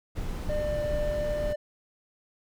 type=noise; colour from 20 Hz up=brown; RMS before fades=-32 dBFS; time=0.15-1.54 s; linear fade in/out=20 ms
type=tone with pitch glide; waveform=triangle; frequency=600 to 595.5 Hz; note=D5 to D5; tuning=+37 to +24 cents; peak=-26 dBFS; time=0.49-1.56 s; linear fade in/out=10 ms; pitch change=-13 cents; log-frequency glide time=0.59-0.75 s
effects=none